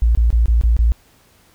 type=tone bursts; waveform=sine; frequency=57.4 Hz; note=A#1; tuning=26 cents flat; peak=-10 dBFS; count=6; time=0.02-0.92 s; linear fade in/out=0 ms; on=130 ms; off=24 ms; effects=pink hiss -53 dBFS RMS until 1.54 s